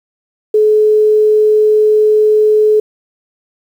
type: tone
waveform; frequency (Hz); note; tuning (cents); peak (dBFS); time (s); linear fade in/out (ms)
sine; 427.6; A4; -49; -6; 0.54-2.8; 5
effects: 7-bit